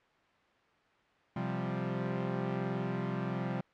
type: chord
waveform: sawtooth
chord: C suspended fourth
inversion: none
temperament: equal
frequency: 130.81 / 174.61 / 196 Hz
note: C3 / F3 / G3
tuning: 0 / 0 / 0 cents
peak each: -33 dBFS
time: 1.36-3.61 s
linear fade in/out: 5 ms
effects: white hiss -66 dBFS RMS until 3.73 s + low-pass 2000 Hz 12 dB/octave